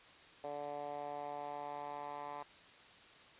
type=tone with band-pass filter sweep; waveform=10% pulse; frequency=145.3 Hz; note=D3; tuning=18 cents flat; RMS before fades=-44 dBFS; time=0.44-2.43 s; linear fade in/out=2 ms; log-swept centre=630 to 1000 Hz; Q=2.7; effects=white hiss -59 dBFS RMS until 3.39 s + resampled to 8000 Hz